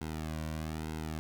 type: tone with flanger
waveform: sawtooth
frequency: 78.5 Hz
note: D#2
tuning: 16 cents sharp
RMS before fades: -38 dBFS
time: 0.01-1.19 s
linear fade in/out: 0 ms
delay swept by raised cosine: 1.7 to 2.39 ms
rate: 1.1 Hz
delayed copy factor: -0.95
effects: none